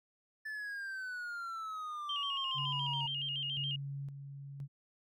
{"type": "exponential sweep", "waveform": "triangle", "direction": "down", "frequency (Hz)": [1755, 922], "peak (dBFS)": -37, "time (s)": [0.45, 3.07], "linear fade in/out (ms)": 10}
{"type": "tone with vibrato", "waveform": "sine", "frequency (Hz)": 3002, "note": "F#7", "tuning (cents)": 24, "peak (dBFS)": -35, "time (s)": [2.09, 3.76], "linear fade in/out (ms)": 5, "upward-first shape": "square", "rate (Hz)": 7.1, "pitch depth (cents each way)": 85}
{"type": "tone with tremolo", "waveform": "sine", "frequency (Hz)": 139.6, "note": "C#3", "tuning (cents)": 13, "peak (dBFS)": -38, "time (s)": [2.54, 4.68], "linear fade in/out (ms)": 50, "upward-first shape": "square", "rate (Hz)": 0.97, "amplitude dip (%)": 50}
{"effects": []}